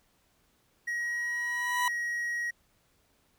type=tone; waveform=triangle; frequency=1898 Hz; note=A#6; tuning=31 cents sharp; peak=-28 dBFS; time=0.87-2.51 s; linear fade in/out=10 ms
type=tone with exponential growth; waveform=40% pulse; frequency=987.8 Hz; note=B5; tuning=in tune; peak=-24 dBFS; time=1-1.88 s; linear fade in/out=2 ms; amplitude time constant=190 ms
effects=pink hiss -69 dBFS RMS until 3.38 s

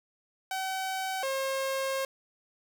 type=tone pair in turn; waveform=sawtooth; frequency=761 / 536.6 Hz; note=F#5 / C5; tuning=+48 / +44 cents; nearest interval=tritone; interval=604 cents; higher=first; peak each=-27 / -25 dBFS; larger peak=second; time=0.51-1.23 / 1.23-2.05 s; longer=second; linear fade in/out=2 ms; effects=none

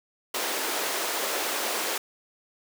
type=high-pass noise; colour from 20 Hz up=pink; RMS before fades=-29 dBFS; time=0.34-1.98 s; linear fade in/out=5 ms; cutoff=350 Hz; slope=24 dB/octave; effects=none

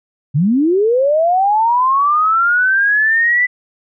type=linear sweep; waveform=sine; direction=up; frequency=129.3 to 1998 Hz; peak=-10 dBFS; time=0.34-3.47 s; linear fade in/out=20 ms; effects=none

